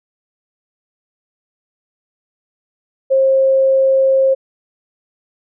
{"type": "tone", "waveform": "sine", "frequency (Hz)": 534, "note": "C5", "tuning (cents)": 35, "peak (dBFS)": -9, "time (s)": [3.1, 4.35], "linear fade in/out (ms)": 20, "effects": []}